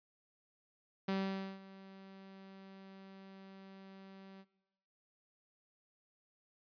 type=tone with ADSR envelope; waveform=sawtooth; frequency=193 Hz; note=G3; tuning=27 cents flat; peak=-29 dBFS; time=1.08-4.45 s; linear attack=7 ms; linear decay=500 ms; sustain=-20 dB; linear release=49 ms; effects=noise-tail reverb RT60 1.0 s tail -19 dB re dry + resampled to 11025 Hz